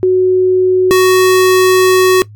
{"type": "tone pair in turn", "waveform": ["sine", "square"], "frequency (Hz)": [370, 371.7], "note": ["F#4", "F#4"], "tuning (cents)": [0, 8], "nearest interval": "unison", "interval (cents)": 8, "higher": "second", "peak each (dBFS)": -6, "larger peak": "neither", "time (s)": [[0.03, 0.91], [0.91, 2.22]], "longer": "second", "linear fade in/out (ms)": 0, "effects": ["noise-tail reverb RT60 0.1 s tail -18 dB re dry", "added 105 Hz sine -32 dBFS peak until 2.35 s"]}